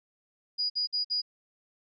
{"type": "tone bursts", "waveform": "sine", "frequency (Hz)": 4900, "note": "D#8", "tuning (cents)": -27, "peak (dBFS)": -26, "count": 4, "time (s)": [0.58, 1.219], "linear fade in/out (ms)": 20, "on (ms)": 120, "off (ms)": 53, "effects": []}